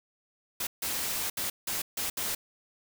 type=noise bursts at uneven times; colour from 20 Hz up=white; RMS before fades=-32 dBFS; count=6; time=0.6-0.67 / 0.82-1.3 / 1.37-1.5 / 1.67-1.82 / 1.97-2.1 / 2.17-2.35 s; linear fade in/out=5 ms; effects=none